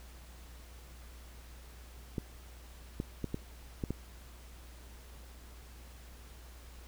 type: clicks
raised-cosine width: 3 ms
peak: -21 dBFS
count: 6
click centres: 2.182 / 3.001 / 3.243 / 3.344 / 3.838 / 3.906 s
effects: added 60 Hz sine -50 dBFS peak until 6.87 s + pink hiss -57 dBFS RMS until 6.87 s